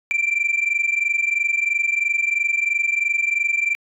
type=tone pair together; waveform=sine; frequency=2343 / 2366 Hz; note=D7 / D7; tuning=-5 / +12 cents; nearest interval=unison; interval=17 cents; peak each=-19 dBFS; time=0.11-3.75 s; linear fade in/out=0 ms; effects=tanh soft clip ceiling -14 dBFS